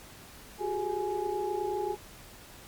sine tone cluster, 363 / 393.9 / 421.8 / 836 Hz, F#4 / G4 / G#4 / G#5, -33 / +8 / +27 / +11 cents, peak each -34 / -35 / -35 / -34 dBFS, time 0.58-1.97 s, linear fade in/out 50 ms, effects pink hiss -50 dBFS RMS until 2.67 s + MP3 96 kbps

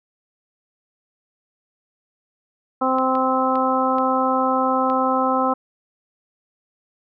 harmonic tone, 260.4 Hz, C4, 8 cents flat, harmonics 1 / 2 / 3 / 4 / 5, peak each -23 / -23 / -23 / -23 / -23 dBFS, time 2.81-5.54 s, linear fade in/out 10 ms
clicks, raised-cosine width 0.3 ms, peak -21 dBFS, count 5, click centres 2.985 / 3.153 / 3.556 / 3.984 / 4.9 s
effects none

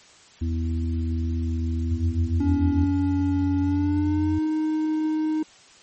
harmonic tone, 82 Hz, E2, 9 cents flat, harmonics 1 / 3 / 4, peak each -23 / -30 / -36 dBFS, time 0.41-2.85 s, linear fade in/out 10 ms
sine tone, 88.7 Hz, F2, 27 cents sharp, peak -24 dBFS, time 1.91-4.39 s, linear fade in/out 10 ms
triangle tone with pitch glide, 283.7 to 311.2 Hz, C#4 to D#4, +40 to 0 cents, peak -19 dBFS, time 2.4-5.43 s, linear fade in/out 5 ms, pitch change +160 cents, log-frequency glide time 3.61-4.39 s
effects white hiss -51 dBFS RMS until 5.82 s + MP3 32 kbps

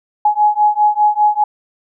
sine beating tone pair, 838 / 843 Hz, G#5 / G#5, +15 / +26 cents, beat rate 5 Hz, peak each -13 dBFS, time 0.25-1.44 s, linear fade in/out 5 ms, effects none

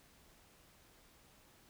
silence, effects pink hiss -65 dBFS RMS until 1.69 s

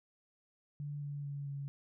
sine tone with pitch steps, 145.5 / 143.75 / 142.01 / 140.3 Hz, D3 / D3 / C#3 / C#3, -16 / -37 / +42 / +21 cents, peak -38 dBFS, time 0.8-1.68 s, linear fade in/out 0 ms, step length 220 ms, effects none

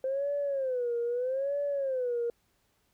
sine tone with vibrato, 520 Hz, C5, 11 cents flat, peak -27 dBFS, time 0.04-2.3 s, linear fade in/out 2 ms, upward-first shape sine, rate 0.79 Hz, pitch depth 170 cents each way, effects tanh soft clip ceiling -23 dBFS + pink hiss -72 dBFS RMS until 2.93 s

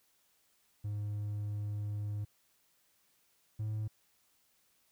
triangle tone pair in turn, 103.83 / 107.69 Hz, G#2 / A2, 0 / -37 cents, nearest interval minor second, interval 63 cents, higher second, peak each -32 / -31 dBFS, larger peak second, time 0.84-2.25 / 3.59-3.88 s, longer first, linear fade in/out 10 ms, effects tanh soft clip ceiling -27 dBFS + white hiss -72 dBFS RMS until 4.91 s

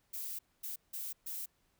violet noise bursts at uneven times, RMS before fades -41 dBFS, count 4, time 0.13-0.39 / 0.63-0.76 / 0.93-1.13 / 1.26-1.46 s, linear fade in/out 10 ms, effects pink hiss -75 dBFS RMS until 1.79 s

